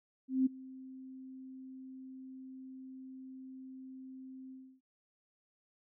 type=tone with ADSR envelope; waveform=sine; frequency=261.6 Hz; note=C4; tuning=in tune; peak=-24 dBFS; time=0.28-4.81 s; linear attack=180 ms; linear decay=13 ms; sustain=-22 dB; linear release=300 ms; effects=noise-tail reverb RT60 0.2 s tail -26 dB re dry